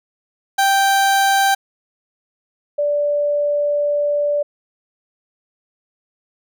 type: tone pair in turn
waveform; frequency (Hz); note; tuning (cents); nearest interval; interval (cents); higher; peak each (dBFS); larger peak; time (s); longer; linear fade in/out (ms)
30% pulse / sine; 784 / 583.8; G5 / D5; 0 / -10; perfect fourth; 510; first; -10 / -15; first; 0.58-1.55 / 2.78-4.43; second; 10
effects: none